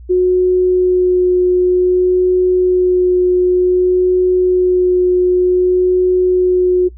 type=tone with vibrato; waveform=sine; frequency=363.9 Hz; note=F#4; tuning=29 cents flat; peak=-8 dBFS; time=0.09-6.89 s; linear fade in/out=20 ms; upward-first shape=sine; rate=0.54 Hz; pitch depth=9 cents each way; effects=noise-tail reverb RT60 0.1 s tail -19 dB re dry + added 60 Hz sine -32 dBFS peak until 6.97 s